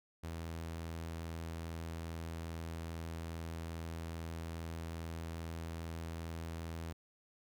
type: tone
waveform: sawtooth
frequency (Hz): 82.41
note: E2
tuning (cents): 0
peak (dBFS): -37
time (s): 0.23-6.93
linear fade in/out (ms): 10
effects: none